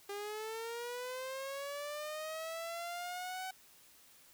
sawtooth linear sweep, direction up, 400.2 to 757 Hz, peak -36 dBFS, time 0.09-3.51 s, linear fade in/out 5 ms, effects white hiss -62 dBFS RMS until 4.33 s

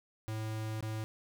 square tone with dropouts, 109.4 Hz, A2, 9 cents flat, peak -36 dBFS, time 0.28-1.04 s, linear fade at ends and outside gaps 0 ms, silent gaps 0.807-0.826 s, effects none

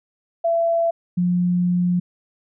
sine tone pair in turn, 671 / 177.72 Hz, E5 / F3, +31 / +31 cents, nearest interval octave + major seventh, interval 2300 cents, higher first, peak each -16 dBFS, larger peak neither, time 0.44-0.91 / 1.17-2 s, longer second, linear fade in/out 10 ms, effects none

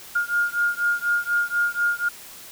sine beating tone pair, 1416 / 1420.1 Hz, F6 / F6, +23 / +29 cents, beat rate 4.1 Hz, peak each -23 dBFS, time 0.15-2.09 s, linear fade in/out 10 ms, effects white hiss -42 dBFS RMS until 2.51 s

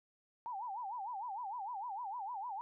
sine tone with vibrato, 876 Hz, A5, 8 cents flat, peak -39 dBFS, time 0.46-2.61 s, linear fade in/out 0 ms, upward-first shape sine, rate 6.6 Hz, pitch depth 230 cents each way, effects none

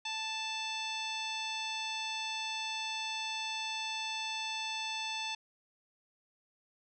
harmonic tone, 880 Hz, A5, in tune, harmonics 1 / 2 / 3 / 4 / 5 / 6 / 7 / 9, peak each -41 / -49 / -40 / -40 / -46 / -49 / -48 / -56 dBFS, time 0.05-5.35 s, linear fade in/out 5 ms, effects none

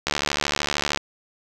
click train, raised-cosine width 0.2 ms, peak -4 dBFS, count 67, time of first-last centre 0.07-0.974 s, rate 73 Hz, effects 7-bit

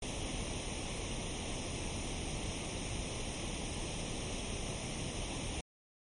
pink noise with comb filter, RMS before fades -39 dBFS, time 0.02-5.61 s, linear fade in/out 5 ms, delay 0.33 ms, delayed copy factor +0.75, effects MP3 48 kbps

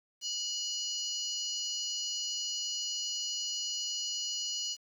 harmonic tone with a mistuned harmonic, 974 Hz, B5, 24 cents flat, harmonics 3 / 4 / 5 / 6 / 7, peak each -38 / -39 / -40 / -41 / -41 dBFS, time 0.21-4.77 s, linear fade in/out 50 ms, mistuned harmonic 4, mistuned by +150 cents, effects 10-bit

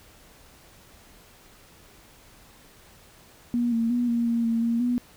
sine tone with pitch steps, 239.6 / 229.2 / 242.6 / 234.9 / 233 / 229.2 / 232.6 / 244.5 Hz, A#3 / A#3 / B3 / A#3 / A#3 / A#3 / A#3 / B3, +48 / -29 / -31 / +13 / -1 / -29 / -4 / -17 cents, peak -21 dBFS, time 3.54-4.98 s, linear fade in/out 0 ms, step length 180 ms, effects pink hiss -53 dBFS RMS until 5.16 s

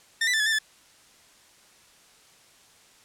sawtooth tone with pitch steps, 1812 / 1978 / 1767 / 1702 / 1789 / 1736 Hz, A#6 / B6 / A6 / G#6 / A6 / A6, -50 / +2 / +7 / +42 / +28 / -24 cents, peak -18 dBFS, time 0.21-0.588 s, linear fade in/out 5 ms, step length 63 ms, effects white hiss -56 dBFS RMS until 3.04 s + low-pass 9000 Hz 12 dB/octave

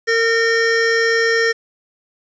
square tone pair together, 457.3 / 1829.2 Hz, A#4 / A#6, -33 / -33 cents, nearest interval 2 octaves, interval 2400 cents, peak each -17 dBFS, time 0.07-1.53 s, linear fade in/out 20 ms, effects resampled to 16000 Hz + 7-bit

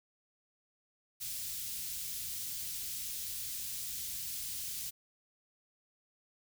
white band-stop noise, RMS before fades -40 dBFS, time 1.2-4.91 s, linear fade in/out 20 ms, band 130 to 3600 Hz, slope 12 dB/octave, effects none

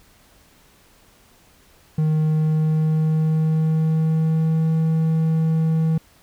triangle tone with pitch glide, 155.56 to 160.49 Hz, D#3 to E3, 0 to -46 cents, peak -14 dBFS, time 1.98-5.98 s, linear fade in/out 5 ms, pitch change +54 cents, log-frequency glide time 2.24-4.71 s, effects pink hiss -54 dBFS RMS until 6.22 s

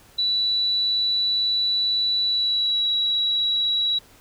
sine tone with pitch glide, 3951 to 3892 Hz, B7 to B7, 0 to -26 cents, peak -19 dBFS, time 0.18-3.99 s, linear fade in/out 10 ms, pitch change -26 cents, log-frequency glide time 2.24-2.86 s, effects pink hiss -52 dBFS RMS until 4.2 s

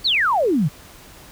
sine exponential sweep, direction down, 4699 to 130.81 Hz, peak -15 dBFS, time 0.04-0.69 s, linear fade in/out 20 ms, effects pink hiss -44 dBFS RMS until 1.31 s

